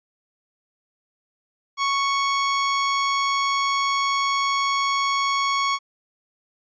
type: tone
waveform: sawtooth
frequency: 1108.7 Hz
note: C#6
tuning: in tune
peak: -16 dBFS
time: 1.77-5.79 s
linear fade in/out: 50 ms
effects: resampled to 16000 Hz